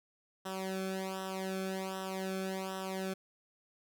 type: tone with flanger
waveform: sawtooth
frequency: 190 Hz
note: F#3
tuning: 46 cents sharp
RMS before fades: -38 dBFS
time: 0.45-3.14 s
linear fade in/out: 10 ms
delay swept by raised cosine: 0.44 to 1.04 ms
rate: 1.3 Hz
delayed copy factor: -0.9
effects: none